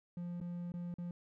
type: tone with dropouts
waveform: triangle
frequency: 174.61 Hz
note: F3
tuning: in tune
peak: -37 dBFS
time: 0.17-1.11 s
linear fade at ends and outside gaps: 2 ms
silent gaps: 0.402-0.412 / 0.72-0.739 / 0.941-0.984 s
effects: none

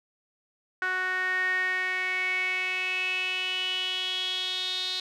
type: tone with band-pass filter sweep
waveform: sawtooth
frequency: 370 Hz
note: F#4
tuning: in tune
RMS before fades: -29 dBFS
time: 0.82-5 s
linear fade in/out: 2 ms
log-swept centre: 1600 to 3900 Hz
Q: 8
effects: none

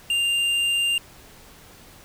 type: tone with hard clipping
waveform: sine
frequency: 2794 Hz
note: F7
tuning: in tune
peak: -21 dBFS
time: 0.1-0.98 s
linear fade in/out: 2 ms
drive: 7 dB
effects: pink hiss -48 dBFS RMS until 2.04 s

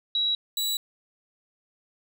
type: tone pair in turn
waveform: sine / sawtooth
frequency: 3882 / 3920 Hz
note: B7 / B7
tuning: -31 / -14 cents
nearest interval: unison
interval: 17 cents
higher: second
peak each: -22 / -22 dBFS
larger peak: neither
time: 0.15-0.35 / 0.57-0.77 s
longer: neither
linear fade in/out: 2 ms
effects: none

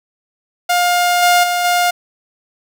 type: tone with level steps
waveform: sawtooth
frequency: 708 Hz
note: F5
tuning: 23 cents sharp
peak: -8 / -5 / -11 / -8 dBFS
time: 0.69-1.91 s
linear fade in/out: 10 ms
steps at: 1.22 / 1.43 / 1.64 s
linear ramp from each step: 10 ms
effects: none

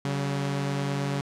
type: tone pair together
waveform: sawtooth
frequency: 140.2 / 189.83 Hz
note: C#3 / F#3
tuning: +20 / +45 cents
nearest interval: perfect fourth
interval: 525 cents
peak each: -23 / -30 dBFS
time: 0.05-1.21 s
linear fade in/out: 2 ms
effects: low-pass 8000 Hz 12 dB/octave

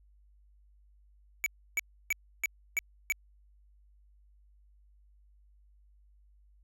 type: tone bursts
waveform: square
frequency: 2284 Hz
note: D7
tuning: 49 cents flat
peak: -27 dBFS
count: 6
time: 1.44-3.122 s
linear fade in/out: 0 ms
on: 22 ms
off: 310 ms
effects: added 50 Hz sine -59 dBFS peak until 6.63 s

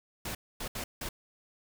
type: noise bursts at uneven times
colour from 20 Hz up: pink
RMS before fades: -37 dBFS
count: 4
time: 0.25-0.35 / 0.6-0.68 / 0.75-0.84 / 1.01-1.09 s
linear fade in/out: 5 ms
effects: none

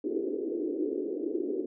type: band-pass noise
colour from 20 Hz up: pink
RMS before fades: -32 dBFS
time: 0.04-1.66 s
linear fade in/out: 5 ms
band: 300 to 430 Hz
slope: 48 dB/octave
effects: none

